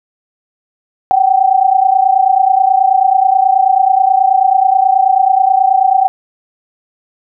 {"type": "tone pair together", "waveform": "sine", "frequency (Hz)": [750.7, 780], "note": ["F#5", "G5"], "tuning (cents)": [25, -9], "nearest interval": "minor second", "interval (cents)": 66, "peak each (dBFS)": -10, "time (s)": [1.11, 6.08], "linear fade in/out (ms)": 0, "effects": []}